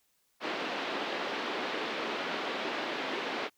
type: band-pass noise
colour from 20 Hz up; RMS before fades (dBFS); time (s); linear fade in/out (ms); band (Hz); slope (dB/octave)
pink; -35; 0.4-3.5; 50; 270 to 3800; 24
effects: white hiss -73 dBFS RMS until 3.57 s